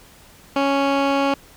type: tone with low-pass filter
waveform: 15% pulse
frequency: 277.2 Hz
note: C#4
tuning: in tune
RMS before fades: -19 dBFS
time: 0.56-1.34 s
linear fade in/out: 2 ms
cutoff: 3400 Hz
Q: 0.83
effects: pink hiss -48 dBFS RMS until 1.56 s